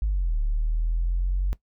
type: linear two-way sweep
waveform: sine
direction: down then up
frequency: 53.8 to 36.21 to 47.43 Hz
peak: -20 dBFS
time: 0.02-1.53 s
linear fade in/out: 0 ms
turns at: 0.4 s
effects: noise-tail reverb RT60 0.1 s tail -18 dB re dry + tanh soft clip ceiling -17 dBFS